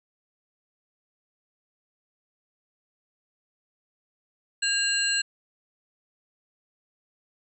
sine tone cluster, 1621 / 2785 / 4149 / 7820 Hz, G#6 / F7 / C8 / B8, -42 / -5 / -15 / -18 cents, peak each -28 dBFS, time 4.62-5.22 s, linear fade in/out 10 ms, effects none

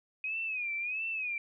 sine tone with vibrato, 2500 Hz, D#7, 8 cents sharp, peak -32 dBFS, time 0.24-1.38 s, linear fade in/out 2 ms, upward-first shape sine, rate 1.5 Hz, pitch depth 120 cents each way, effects none

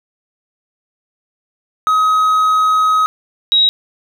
triangle / sine tone pair in turn, 1267 / 3826 Hz, D#6 / A#7, +31 / +44 cents, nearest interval octave + perfect fifth, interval 1913 cents, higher second, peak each -8 dBFS, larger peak neither, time 1.87-3.06 / 3.52-3.69 s, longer first, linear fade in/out 0 ms, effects none

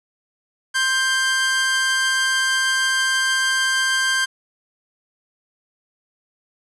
sawtooth tone pair together, 1049.2 / 1577 Hz, C6 / G6, +4 / +10 cents, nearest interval perfect fifth, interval 706 cents, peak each -24 / -14 dBFS, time 0.74-4.26 s, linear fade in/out 20 ms, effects resampled to 24000 Hz + 8-bit

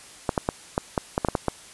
clicks, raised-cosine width 1 ms, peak -7 dBFS, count 10, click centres 0.292 / 0.378 / 0.489 / 0.779 / 0.978 / 1.179 / 1.248 / 1.286 / 1.352 / 1.483 s, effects white hiss -46 dBFS RMS until 1.73 s + resampled to 24000 Hz

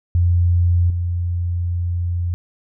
sine tone with level steps, 87.31 Hz, F2, in tune, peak -12 / -18 dBFS, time 0.15-2.34 s, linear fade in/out 0 ms, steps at 0.9 s, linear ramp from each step 2 ms, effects none

